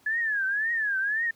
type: tone with vibrato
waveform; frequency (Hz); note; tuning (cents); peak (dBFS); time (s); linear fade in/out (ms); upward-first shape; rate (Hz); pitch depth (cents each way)
sine; 1700; G#6; +40; -24; 0.06-1.31; 5; triangle; 1.9; 190
effects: pink hiss -61 dBFS RMS until 1.35 s + high-pass 100 Hz 12 dB/octave